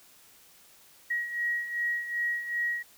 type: beating tone pair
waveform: sine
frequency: 1900 / 1902.6 Hz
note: A#6 / A#6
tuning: +33 / +35 cents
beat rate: 2.6 Hz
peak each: -35 / -29 dBFS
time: 1.1-2.83 s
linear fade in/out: 10 ms
effects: white hiss -57 dBFS RMS until 2.97 s

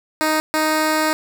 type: tone bursts at uneven times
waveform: 10% pulse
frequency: 311.1 Hz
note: D#4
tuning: in tune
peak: -8 dBFS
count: 2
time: 0.21-0.4 / 0.54-1.13 s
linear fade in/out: 0 ms
effects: none

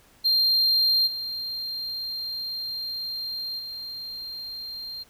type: tone with level steps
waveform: triangle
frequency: 4186 Hz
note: C8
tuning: in tune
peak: -17 / -28 / -32 dBFS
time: 0.24-5.04 s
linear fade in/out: 20 ms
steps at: 1.06 / 3.58 s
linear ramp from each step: 20 ms
effects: pink hiss -57 dBFS RMS until 5.09 s

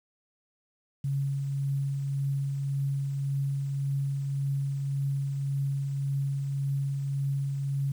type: tone with tremolo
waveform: sine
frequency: 138.59 Hz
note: C#3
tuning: in tune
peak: -25 dBFS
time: 1.04-7.92 s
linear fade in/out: 5 ms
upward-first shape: triangle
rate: 1.8 Hz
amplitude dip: 35%
effects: 9-bit

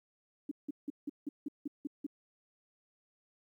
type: tone bursts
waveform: sine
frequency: 288.6 Hz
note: D4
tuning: 30 cents flat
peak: -34 dBFS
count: 9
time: 0.49-2.066 s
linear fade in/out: 5 ms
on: 24 ms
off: 170 ms
effects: 12-bit

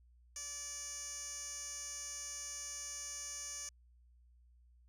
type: tone with band-pass filter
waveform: 15% pulse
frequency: 580 Hz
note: D5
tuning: 22 cents flat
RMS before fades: -45 dBFS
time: 0.36-3.69 s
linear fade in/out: 2 ms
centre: 6800 Hz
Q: 5.3
effects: added 60 Hz sine -62 dBFS peak until 4.88 s

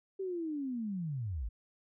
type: linear sweep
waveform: sine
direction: down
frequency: 392 to 46.45 Hz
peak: -34 dBFS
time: 0.19-1.49 s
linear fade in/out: 10 ms
effects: none

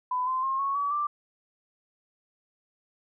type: tone with pitch steps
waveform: sine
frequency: 1002 / 1034.9 / 1069 / 1104.1 / 1140.4 / 1177.9 Hz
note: B5 / C6 / C6 / C#6 / C#6 / D6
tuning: +25 / -19 / +37 / -7 / +49 / +5 cents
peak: -25 dBFS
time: 0.11-1.07 s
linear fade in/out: 5 ms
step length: 160 ms
effects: none

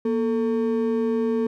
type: ring-modulated tone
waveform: triangle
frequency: 339.7 Hz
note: F4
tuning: 48 cents flat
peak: -15 dBFS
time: 0.05-1.47 s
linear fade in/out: 5 ms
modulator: 103 Hz
effects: none

